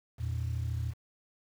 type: tone pair together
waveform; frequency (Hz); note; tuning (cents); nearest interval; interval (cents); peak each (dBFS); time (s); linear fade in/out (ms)
sine; 83.01 / 116.54; E2 / A#2; +13 / 0; tritone; 587; -32 / -32; 0.18-0.94; 50
effects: tanh soft clip ceiling -26 dBFS + 9-bit